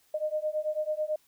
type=beating tone pair; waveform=sine; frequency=609 / 618.1 Hz; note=D#5 / D#5; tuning=-37 / -12 cents; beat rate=9.1 Hz; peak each=-31 dBFS; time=0.14-1.16 s; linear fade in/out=5 ms; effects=white hiss -66 dBFS RMS until 1.27 s